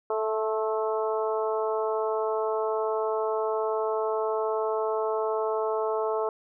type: harmonic tone with a mistuned harmonic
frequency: 218.8 Hz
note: A3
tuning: 9 cents flat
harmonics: 2 / 3 / 4 / 5 / 6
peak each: -27 / -31 / -33 / -35 / -37 dBFS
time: 0.1-6.29 s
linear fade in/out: 2 ms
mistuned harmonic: 5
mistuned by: -19 cents
effects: none